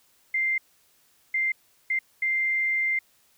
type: tone bursts at uneven times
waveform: sine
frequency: 2093 Hz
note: C7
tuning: in tune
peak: -22 dBFS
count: 4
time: 0.34-0.58 / 1.34-1.52 / 1.9-1.99 / 2.22-2.99 s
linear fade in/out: 5 ms
effects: white hiss -63 dBFS RMS until 3.37 s